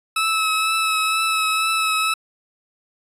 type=tone with vibrato; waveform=20% pulse; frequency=1300 Hz; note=E6; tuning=24 cents flat; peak=-13 dBFS; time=0.16-2.14 s; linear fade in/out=5 ms; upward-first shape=triangle; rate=2.1 Hz; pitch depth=23 cents each way; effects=resampled to 32000 Hz